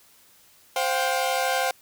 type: chord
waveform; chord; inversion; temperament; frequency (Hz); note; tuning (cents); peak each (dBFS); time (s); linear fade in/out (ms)
sawtooth; C suspended fourth; none; equal with one note detuned; 523.3 / 711.9 / 784; C5 / F5 / G5; 0 / +33 / 0; -23; 0.76-1.71; 2
effects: white hiss -56 dBFS RMS until 1.81 s